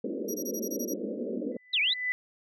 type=band-pass noise; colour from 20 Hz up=pink; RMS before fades=-34 dBFS; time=0.04-1.57 s; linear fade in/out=5 ms; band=200 to 570 Hz; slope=96 dB/octave
type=tone bursts; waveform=30% pulse; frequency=5750 Hz; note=F8; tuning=50 cents sharp; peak=-31 dBFS; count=8; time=0.28-0.938 s; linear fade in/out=10 ms; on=63 ms; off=22 ms
type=tone with exponential growth; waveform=sine; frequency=1997 Hz; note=B6; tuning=19 cents sharp; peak=-24 dBFS; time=1.52-2.12 s; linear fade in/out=0 ms; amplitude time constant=130 ms
type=exponential two-way sweep; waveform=sine; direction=down then up; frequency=4134 to 2200 to 4134 Hz; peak=-23 dBFS; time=1.73-1.94 s; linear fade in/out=10 ms; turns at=1.8 s
effects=none